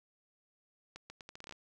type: accelerating click train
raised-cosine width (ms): 0.2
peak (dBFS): -30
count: 11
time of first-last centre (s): 0.96-1.524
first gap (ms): 140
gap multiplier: 0.77
effects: none